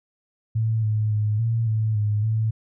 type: tone with pitch steps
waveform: sine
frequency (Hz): 111.5 / 107.6 / 106.1 / 114.5 / 109.5 / 105 / 110.4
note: A2 / A2 / G#2 / A#2 / A2 / G#2 / A2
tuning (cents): +23 / -38 / +38 / -31 / -8 / +19 / +6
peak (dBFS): -19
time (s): 0.55-2.51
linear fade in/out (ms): 10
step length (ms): 280
effects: none